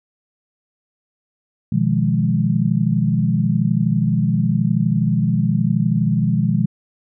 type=chord; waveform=sine; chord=F half-diminished seventh; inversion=second; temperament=equal; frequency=123.47 / 155.56 / 174.61 / 207.7 Hz; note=Cb3 / Eb3 / F3 / Ab3; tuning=0 / 0 / 0 / 0 cents; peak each=-20 dBFS; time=1.72-6.66 s; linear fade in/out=5 ms; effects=none